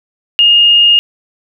sine tone, 2842 Hz, F7, 30 cents sharp, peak -4 dBFS, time 0.39-0.99 s, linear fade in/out 0 ms, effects none

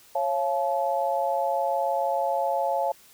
sine tone cluster, 549 / 688 / 861 Hz, C#5 / F5 / A5, -17 / -26 / -38 cents, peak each -27 dBFS, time 0.15-2.92 s, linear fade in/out 5 ms, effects white hiss -54 dBFS RMS until 3.13 s

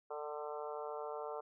harmonic tone with a mistuned harmonic, 148.9 Hz, D3, 24 cents sharp, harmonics 3 / 4 / 5 / 6 / 7 / 8 / 9, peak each -44 / -46 / -48 / -50 / -51 / -52 / -53 dBFS, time 0.1-1.41 s, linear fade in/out 10 ms, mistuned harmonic 5, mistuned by +18 cents, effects none

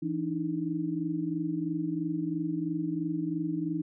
sine tone cluster, 165.6 / 293.4 / 316.4 Hz, E3 / D4 / D#4, +8 / -2 / +29 cents, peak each -34 / -33 / -32 dBFS, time 0.02-3.82 s, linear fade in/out 10 ms, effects none

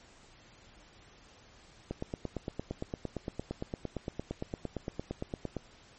click train, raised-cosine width 2 ms, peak -21 dBFS, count 33, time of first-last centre 1.91-5.567 s, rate 8.75 Hz, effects pink hiss -58 dBFS RMS until 5.98 s + MP3 32 kbps

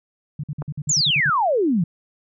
sine tone bursts, 147.1 Hz, D3, 3 cents sharp, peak -24 dBFS, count 10, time 0.39-1.3 s, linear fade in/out 5 ms, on 46 ms, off 50 ms
click, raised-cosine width 1 ms, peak -17 dBFS, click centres 0.621 s
sine exponential sweep, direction down, 7459 to 155.56 Hz, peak -16 dBFS, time 0.89-1.84 s, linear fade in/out 5 ms
effects none

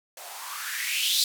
violet noise with band-pass filter sweep, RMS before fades -29 dBFS, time 0.17-1.24 s, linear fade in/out 2 ms, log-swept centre 590 to 4300 Hz, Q 4.7, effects none

